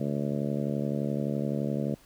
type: harmonic tone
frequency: 71.7 Hz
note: D2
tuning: 41 cents flat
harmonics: 2 / 3 / 4 / 5 / 6 / 7 / 8 / 9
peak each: -32 / -31 / -36 / -39 / -40 / -39 / -38 / -43 dBFS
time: 0-1.95 s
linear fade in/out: 5 ms
effects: pink hiss -58 dBFS RMS until 2.05 s